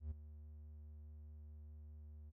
triangle tone with ADSR envelope, 75.4 Hz, D2, 46 cents sharp, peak -37 dBFS, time 0-2.32 s, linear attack 110 ms, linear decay 14 ms, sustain -13 dB, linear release 35 ms, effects none

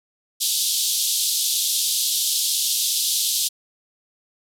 pink band-pass noise, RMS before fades -22 dBFS, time 0.4-3.49 s, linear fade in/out 20 ms, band 3300 to 14000 Hz, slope 48 dB/octave, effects none

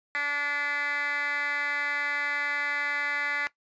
10% pulse tone with band-pass filter, 288.9 Hz, D4, 28 cents flat, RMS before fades -29 dBFS, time 0.15-3.47 s, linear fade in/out 0 ms, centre 2000 Hz, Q 4.6, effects noise-tail reverb RT60 0.1 s tail -18 dB re dry + resampled to 16000 Hz

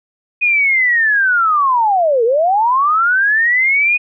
sine linear two-way sweep, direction down then up, 2489 to 440 to 2489 Hz, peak -10 dBFS, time 0.41-3.98 s, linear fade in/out 20 ms, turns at 2.24 s, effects none

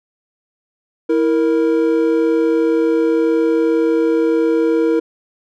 triangle tone pair together, 327 / 466.2 Hz, E4 / A#4, -14 / 0 cents, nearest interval tritone, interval 614 cents, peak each -13 dBFS, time 1.09-5 s, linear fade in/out 10 ms, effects none

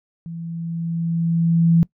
sine tone with level ramp, 166.9 Hz, E3, 22 cents sharp, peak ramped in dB -29 to -10 dBFS, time 0.26-1.83 s, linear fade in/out 0 ms, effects noise-tail reverb RT60 0.1 s tail -22 dB re dry

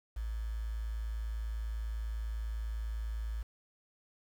sine tone with quantisation, 55 Hz, A1, in tune, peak -34 dBFS, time 0.16-3.43 s, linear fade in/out 10 ms, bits 9, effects none

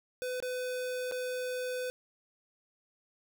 square tone with dropouts, 503 Hz, B4, 32 cents sharp, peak -34 dBFS, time 0.22-1.9 s, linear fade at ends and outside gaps 0 ms, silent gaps 0.402-0.425 / 1.113-1.121 s, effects none

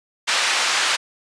pink band-pass noise, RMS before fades -20 dBFS, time 0.27-0.97 s, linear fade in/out 20 ms, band 1200 to 6300 Hz, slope 12 dB/octave, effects resampled to 22050 Hz

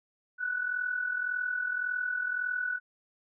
sine tone with amplitude modulation, 1482 Hz, F#6, 2 cents sharp, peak -26 dBFS, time 0.38-2.8 s, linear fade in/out 50 ms, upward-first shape sine, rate 41.8 Hz, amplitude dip 65%, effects none

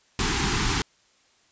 pink band-stop noise, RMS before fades -24 dBFS, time 0.19-0.82 s, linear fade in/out 2 ms, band 440 to 770 Hz, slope 96 dB/octave, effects white hiss -62 dBFS RMS until 1.51 s + resampled to 16000 Hz

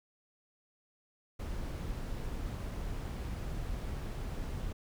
brown noise, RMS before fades -38 dBFS, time 1.39-4.73 s, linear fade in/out 10 ms, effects none

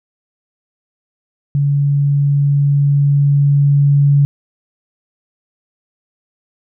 sine tone with level ramp, 142.2 Hz, C#3, 45 cents sharp, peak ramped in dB -11 to -7 dBFS, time 1.55-4.25 s, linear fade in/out 0 ms, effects none

